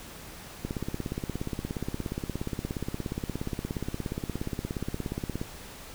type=click train; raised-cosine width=3 ms; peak=-18 dBFS; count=82; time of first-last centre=0.65-5.415 s; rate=17 Hz; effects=pink hiss -45 dBFS RMS until 5.94 s